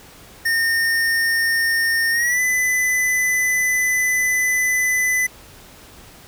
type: tone with pitch glide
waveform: square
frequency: 1829 to 2006 Hz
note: A#6 to B6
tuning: -33 to +26 cents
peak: -17 dBFS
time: 0.45-5.27 s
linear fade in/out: 10 ms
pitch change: +159 cents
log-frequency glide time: 2.11-2.41 s
effects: pink hiss -44 dBFS RMS until 6.27 s

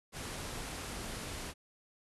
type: low-pass noise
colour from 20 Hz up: pink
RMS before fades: -42 dBFS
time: 0.12-1.54 s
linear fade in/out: 50 ms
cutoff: 12000 Hz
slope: 96 dB/octave
effects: none

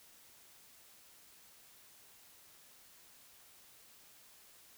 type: silence
effects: white hiss -61 dBFS RMS until 4.77 s

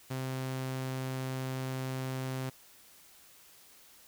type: tone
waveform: sawtooth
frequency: 130.81 Hz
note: C3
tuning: in tune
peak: -30 dBFS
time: 0.1-2.5 s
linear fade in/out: 10 ms
effects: white hiss -58 dBFS RMS until 4.07 s

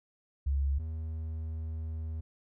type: tone pair in turn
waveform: sine / triangle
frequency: 69.3 / 79.73 Hz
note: C#2 / D#2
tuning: 0 / +43 cents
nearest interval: major second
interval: 243 cents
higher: second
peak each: -26 / -32 dBFS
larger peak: first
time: 0.46-0.79 / 0.79-2.21 s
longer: second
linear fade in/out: 10 ms
effects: none

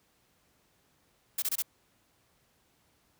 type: noise bursts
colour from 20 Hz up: blue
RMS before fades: -30 dBFS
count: 4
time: 1.38-1.623 s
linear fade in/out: 5 ms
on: 42 ms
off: 25 ms
effects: pink hiss -69 dBFS RMS until 3.19 s + high-pass 60 Hz 12 dB/octave

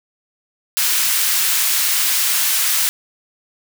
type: high-pass noise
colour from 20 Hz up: white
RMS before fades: -17 dBFS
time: 0.77-2.89 s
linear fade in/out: 0 ms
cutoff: 1400 Hz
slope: 12 dB/octave
effects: none

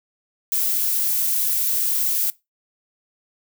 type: noise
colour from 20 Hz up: violet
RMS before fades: -21 dBFS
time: 0.52-2.3 s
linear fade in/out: 0 ms
effects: noise-tail reverb RT60 0.2 s tail -20 dB re dry

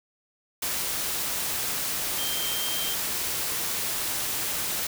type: tone in noise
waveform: sine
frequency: 3159 Hz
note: G7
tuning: 13 cents sharp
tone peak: -32 dBFS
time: 2.18-2.94 s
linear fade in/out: 5 ms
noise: white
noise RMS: -29 dBFS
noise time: 0.62-4.87 s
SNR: -6 dB
effects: none

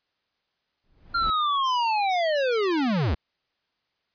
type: noise with exponential growth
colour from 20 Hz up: brown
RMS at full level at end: -30 dBFS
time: 0.84-1.3 s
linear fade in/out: 1 ms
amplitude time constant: 98 ms
type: linear sweep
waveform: square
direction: down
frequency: 1396.9 to 58.27 Hz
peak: -22 dBFS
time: 1.14-3.15 s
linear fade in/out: 10 ms
effects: white hiss -75 dBFS RMS until 4.14 s + resampled to 11025 Hz

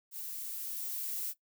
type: noise with level ramp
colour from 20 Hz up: violet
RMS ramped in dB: -42 to -36 dBFS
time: 0.11-1.34 s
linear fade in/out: 50 ms
effects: noise-tail reverb RT60 0.1 s tail -17 dB re dry

